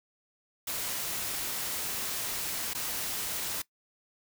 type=noise with dropouts; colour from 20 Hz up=white; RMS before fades=-34 dBFS; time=0.67-3.62 s; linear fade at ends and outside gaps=5 ms; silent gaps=2.735-2.748 s; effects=noise-tail reverb RT60 0.1 s tail -20 dB re dry

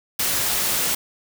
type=noise; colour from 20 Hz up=white; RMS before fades=-22 dBFS; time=0.19-0.95 s; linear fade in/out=5 ms; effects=none

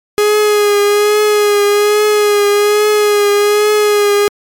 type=tone with vibrato; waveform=45% pulse; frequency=415.3 Hz; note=G#4; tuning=in tune; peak=-8 dBFS; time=0.18-4.28 s; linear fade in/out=0 ms; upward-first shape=triangle; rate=1.2 Hz; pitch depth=34 cents each way; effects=MP3 96 kbps

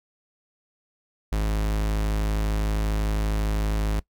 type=tone; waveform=45% pulse; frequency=52.6 Hz; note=G#1; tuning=23 cents sharp; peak=-22 dBFS; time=1.32-4 s; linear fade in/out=5 ms; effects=noise-tail reverb RT60 0.1 s tail -21 dB re dry

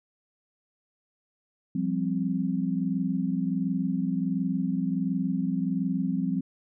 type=chord; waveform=sine; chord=F suspended second; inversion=none; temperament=equal; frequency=174.61 / 196 / 261.6 Hz; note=F3 / G3 / C4; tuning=0 / 0 / 0 cents; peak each=-29 dBFS; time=1.75-6.41 s; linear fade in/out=5 ms; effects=none

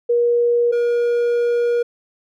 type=tone pair in turn; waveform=sine / triangle; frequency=476.7 / 476.7 Hz; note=A#4 / A#4; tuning=+39 / +39 cents; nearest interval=unison; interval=0 cents; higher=neither; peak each=-13 dBFS; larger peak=neither; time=0.09-0.72 / 0.72-1.83 s; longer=second; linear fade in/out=10 ms; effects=none

